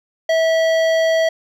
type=tone with hard clipping; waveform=triangle; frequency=650 Hz; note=E5; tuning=24 cents flat; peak=-15 dBFS; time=0.29-1.29 s; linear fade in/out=5 ms; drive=17 dB; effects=none